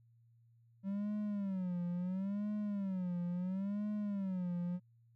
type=tone with vibrato; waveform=triangle; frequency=191.6 Hz; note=G3; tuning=39 cents flat; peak=-33 dBFS; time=0.83-4.8 s; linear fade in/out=50 ms; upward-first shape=sine; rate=0.73 Hz; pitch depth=160 cents each way; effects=added 116 Hz sine -64 dBFS peak until 5.15 s